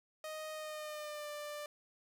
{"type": "tone with pitch glide", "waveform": "sawtooth", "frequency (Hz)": [622.3, 592.1], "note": ["D#5", "D5"], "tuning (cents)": [0, 14], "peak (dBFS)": -38, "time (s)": [0.24, 1.66], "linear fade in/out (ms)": 2, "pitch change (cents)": -86, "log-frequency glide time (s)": [0.52, 1.3], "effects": ["12-bit"]}